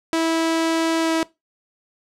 sawtooth tone with pitch glide, 326.8 to 324.7 Hz, E4 to E4, -15 to -26 cents, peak -14 dBFS, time 0.13-1.23 s, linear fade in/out 0 ms, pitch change -11 cents, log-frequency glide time 1-1.11 s, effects noise-tail reverb RT60 0.2 s tail -20 dB re dry + low-pass 9000 Hz 12 dB/octave

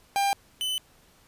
45% pulse tone pair in turn, 797 / 3020 Hz, G5 / F#7, +28 / +35 cents, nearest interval octave + major seventh, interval 2307 cents, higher second, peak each -22 / -26 dBFS, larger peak first, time 0.16-0.33 / 0.61-0.78 s, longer neither, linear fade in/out 0 ms, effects pink hiss -59 dBFS RMS until 1.27 s + resampled to 32000 Hz

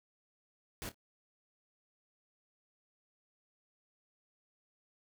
pink noise with echo, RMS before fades -42 dBFS, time 0.82-0.89 s, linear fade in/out 0 ms, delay 27 ms, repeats 2, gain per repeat -14 dB, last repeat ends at 0.944 s, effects none

